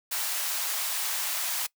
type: high-pass noise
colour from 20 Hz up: white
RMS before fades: -30 dBFS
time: 0.11-1.67 s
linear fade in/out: 10 ms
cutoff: 660 Hz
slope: 24 dB/octave
effects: noise-tail reverb RT60 0.1 s tail -22 dB re dry